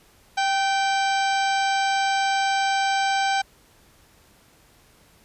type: harmonic tone with a mistuned harmonic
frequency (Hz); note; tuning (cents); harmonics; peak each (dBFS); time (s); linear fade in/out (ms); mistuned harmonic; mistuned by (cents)
784; G5; 0; 1 / 2 / 3 / 4 / 5 / 6 / 7 / 8 / 10; -21 / -27 / -31 / -33 / -35 / -37 / -38 / -39 / -41; 0.37-3.42; 10; 2; -35
effects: pink hiss -56 dBFS RMS until 5.24 s + resampled to 32000 Hz